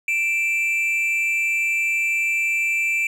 triangle tone pair together, 2349 / 2637 Hz, D7 / E7, 0 / 0 cents, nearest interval major second, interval 200 cents, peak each -18 / -24 dBFS, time 0.08-3.07 s, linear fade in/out 2 ms, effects none

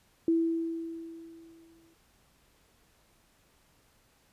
sine tone with exponential decay, 330 Hz, E4, 2 cents sharp, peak -21 dBFS, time 0.28-1.94 s, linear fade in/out 2 ms, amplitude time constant 360 ms, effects pink hiss -66 dBFS RMS until 4.32 s + resampled to 32000 Hz

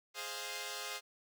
5% pulse chord, F minor seventh, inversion first, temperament equal, 415.3 / 523.3 / 622.3 / 698.5 Hz, Ab4 / C5 / Eb5 / F5, 0 / 0 / 0 / 0 cents, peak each -34 / -33 / -39 / -34 dBFS, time 0.14-1.01 s, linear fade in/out 50 ms, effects none

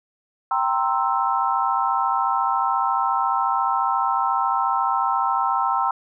sine chord, C dominant seventh, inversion second, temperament equal, 784 / 932.3 / 1046.5 / 1318.5 Hz, G5 / Bb5 / C6 / E6, 0 / 0 / 0 / 0 cents, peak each -24 dBFS, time 0.51-5.91 s, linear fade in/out 2 ms, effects none

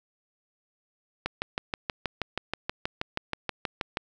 click train, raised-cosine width 0.3 ms, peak -12 dBFS, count 18, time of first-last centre 1.26-3.971 s, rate 6.27 Hz, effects none

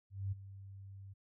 sine tone with ADSR envelope, 97.7 Hz, G2, 5 cents flat, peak -33 dBFS, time 0.1-1.14 s, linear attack 220 ms, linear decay 16 ms, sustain -15 dB, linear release 17 ms, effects none

